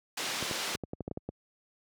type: band-pass noise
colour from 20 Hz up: white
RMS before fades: -35 dBFS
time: 0.17-0.76 s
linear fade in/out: 5 ms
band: 220 to 5300 Hz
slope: 12 dB/octave
type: clicks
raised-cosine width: 2 ms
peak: -22 dBFS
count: 10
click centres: 0.426 / 0.512 / 0.751 / 0.837 / 0.934 / 1.007 / 1.079 / 1.113 / 1.174 / 1.29 s
effects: high-pass 80 Hz 12 dB/octave